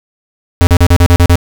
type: tone bursts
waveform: square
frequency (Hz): 87.31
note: F2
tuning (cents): 0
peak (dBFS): -4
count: 8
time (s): 0.61-1.356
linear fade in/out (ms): 0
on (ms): 60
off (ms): 38
effects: 7-bit